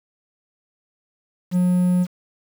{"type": "tone with quantisation", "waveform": "triangle", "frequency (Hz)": 180, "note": "F#3", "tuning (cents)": -47, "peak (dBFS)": -13, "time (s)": [1.51, 2.07], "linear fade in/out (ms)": 50, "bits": 7, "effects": []}